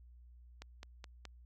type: click train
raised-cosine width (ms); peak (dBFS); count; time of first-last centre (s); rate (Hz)
0.2; -30; 4; 0.62-1.253; 4.74
effects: added 60 Hz sine -55 dBFS peak until 1.45 s